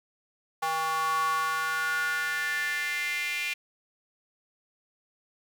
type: tone with high-pass filter sweep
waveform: square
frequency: 160 Hz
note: D#3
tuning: 49 cents sharp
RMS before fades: -29 dBFS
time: 0.62-3.54 s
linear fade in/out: 10 ms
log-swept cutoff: 910 to 2400 Hz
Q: 5.8
effects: 9-bit